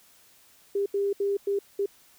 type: tone bursts at uneven times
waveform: sine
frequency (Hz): 400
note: G4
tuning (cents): +35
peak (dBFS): -23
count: 5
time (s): 0.75-0.86 / 0.94-1.13 / 1.2-1.37 / 1.47-1.59 / 1.79-1.86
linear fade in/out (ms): 5
effects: white hiss -58 dBFS RMS until 2.18 s